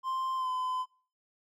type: tone with pitch glide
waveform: triangle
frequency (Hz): 1046.5 to 1018.5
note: C6 to C6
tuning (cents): 0 to -47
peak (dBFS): -28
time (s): 0.03-0.86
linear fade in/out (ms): 50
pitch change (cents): -47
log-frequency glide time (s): 0.36-0.49
effects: noise-tail reverb RT60 0.5 s tail -26 dB re dry